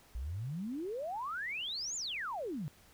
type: exponential two-way sweep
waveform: sine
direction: up then down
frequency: 55.2 to 7300 to 133.2 Hz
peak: -36 dBFS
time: 0.15-2.68 s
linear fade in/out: 0 ms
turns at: 1.96 s
effects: pink hiss -62 dBFS RMS until 2.93 s